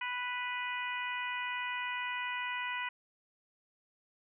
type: harmonic tone with a mistuned harmonic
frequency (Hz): 493.9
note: B4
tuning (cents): 0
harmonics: 2 / 3 / 4 / 5 / 6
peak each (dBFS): -39 / -42 / -39 / -41 / -45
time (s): 0.01-2.89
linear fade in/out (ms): 5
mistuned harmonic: 6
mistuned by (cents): -15
effects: none